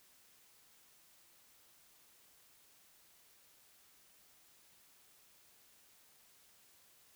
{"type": "silence", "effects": ["white hiss -66 dBFS RMS until 7.15 s"]}